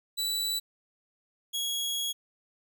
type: tone pair in turn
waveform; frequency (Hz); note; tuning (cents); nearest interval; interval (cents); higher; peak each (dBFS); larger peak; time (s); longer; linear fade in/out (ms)
sawtooth; 3951 / 3322; B7 / G#7; 0 / 0; minor third; 300; first; -25 / -26; first; 0.17-0.6 / 1.53-2.13; second; 20
effects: none